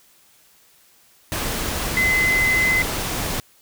sine tone in noise, 2042 Hz, C7, 43 cents flat, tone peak -16 dBFS, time 1.97-2.82 s, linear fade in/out 0 ms, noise pink, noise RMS -25 dBFS, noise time 1.32-3.4 s, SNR +6 dB, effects white hiss -55 dBFS RMS until 3.61 s

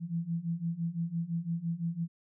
sine beating tone pair, 164.81 / 170.71 Hz, E3 / F3, 0 / -39 cents, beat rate 5.9 Hz, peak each -35 / -33 dBFS, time 0-2.08 s, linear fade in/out 50 ms, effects none

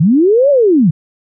sine linear two-way sweep, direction up then down, 138.59 to 587.3 to 138.59 Hz, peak -6 dBFS, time 0-0.91 s, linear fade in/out 10 ms, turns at 0.5 s, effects none

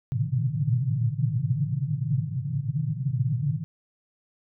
pink band-pass noise, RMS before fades -26 dBFS, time 0.12-3.64 s, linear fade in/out 0 ms, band 110 to 160 Hz, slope 96 dB/octave, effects none

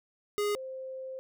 square / sine tone pair in turn, 413.5 / 524 Hz, G#4 / C5, -8 / +2 cents, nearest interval major third, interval 410 cents, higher second, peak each -28 / -37 dBFS, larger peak first, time 0.38-0.55 / 0.55-1.19 s, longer second, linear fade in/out 0 ms, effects none

